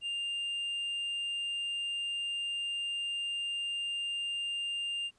triangle tone, 2800 Hz, F7, 4 cents sharp, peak -31 dBFS, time 0.01-5.11 s, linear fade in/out 50 ms, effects pink hiss -70 dBFS RMS until 5.18 s + resampled to 22050 Hz

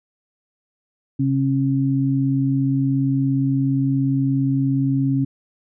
sine tone pair together, 134.95 / 272.1 Hz, C#3 / C#4, -46 / -32 cents, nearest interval octave, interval 1214 cents, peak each -19 dBFS, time 1.19-5.25 s, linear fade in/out 10 ms, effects none

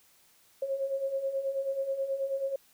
sine beating tone pair, 536 / 545.3 Hz, C5 / C#5, +42 / -29 cents, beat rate 9.3 Hz, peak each -36 / -30 dBFS, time 0.62-2.56 s, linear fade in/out 5 ms, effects white hiss -63 dBFS RMS until 2.73 s

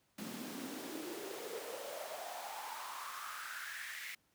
pink noise with high-pass filter sweep, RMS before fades -45 dBFS, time 0.18-4.15 s, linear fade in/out 5 ms, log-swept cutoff 200 to 2100 Hz, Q 5.5, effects pink hiss -75 dBFS RMS until 4.34 s + high-pass 80 Hz 12 dB/octave

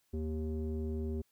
square tone with low-pass filter, 78 Hz, D#2, 5 cents sharp, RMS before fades -36 dBFS, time 0.13-1.22 s, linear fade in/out 10 ms, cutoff 340 Hz, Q 5.3, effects white hiss -75 dBFS RMS until 1.31 s

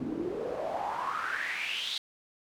pink noise with band-pass filter sweep, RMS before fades -34 dBFS, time 0-1.98 s, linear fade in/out 2 ms, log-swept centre 250 to 3900 Hz, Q 6.5, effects none

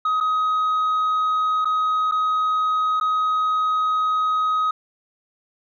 sine tone with dropouts, 1261 Hz, D#6, 23 cents sharp, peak -15 dBFS, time 0.05-4.71 s, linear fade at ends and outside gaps 5 ms, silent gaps 0.203-0.208 / 1.647-1.654 / 2.113-2.12 / 3-3.01 s, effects tanh soft clip ceiling -17 dBFS

